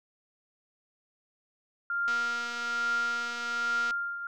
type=tone with tremolo; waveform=sine; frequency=1396.9 Hz; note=F6; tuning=in tune; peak=-25 dBFS; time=1.9-4.27 s; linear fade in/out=2 ms; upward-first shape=triangle; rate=1.2 Hz; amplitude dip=70%
type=click train; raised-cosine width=0.2 ms; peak=-23 dBFS; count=438; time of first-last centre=2.08-3.908 s; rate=239 Hz
effects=none